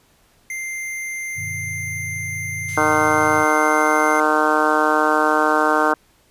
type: tone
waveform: square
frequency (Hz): 2093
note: C7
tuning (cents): 0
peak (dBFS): -26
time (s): 0.5-4.2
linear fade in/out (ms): 2
type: chord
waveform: sine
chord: G augmented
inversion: none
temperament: just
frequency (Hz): 98 / 122.5 / 153.12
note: G2 / B2 / D#3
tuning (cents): 0 / -14 / -27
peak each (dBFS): -32 / -36 / -35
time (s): 1.35-3.46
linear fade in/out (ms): 50
type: band-pass noise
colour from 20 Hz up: white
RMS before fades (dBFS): -42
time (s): 2.68-5.93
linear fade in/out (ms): 10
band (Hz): 1500 to 8500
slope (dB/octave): 12
type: harmonic tone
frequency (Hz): 153.4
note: D#3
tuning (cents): -24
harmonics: 2 / 3 / 4 / 5 / 6 / 7 / 8 / 9 / 10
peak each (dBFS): -23 / -23 / -23 / -23 / -23 / -23 / -23 / -23 / -23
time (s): 2.77-5.94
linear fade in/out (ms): 5
effects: pink hiss -57 dBFS RMS until 6.3 s + resampled to 32000 Hz